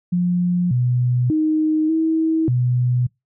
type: tone with pitch steps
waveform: sine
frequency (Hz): 177.5 / 123.8 / 311.2 / 321.3 / 123.9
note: F3 / B2 / D#4 / E4 / B2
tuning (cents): +28 / +5 / 0 / -44 / +6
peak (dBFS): -15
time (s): 0.12-3.07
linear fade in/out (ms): 10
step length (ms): 590
effects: noise-tail reverb RT60 0.2 s tail -25 dB re dry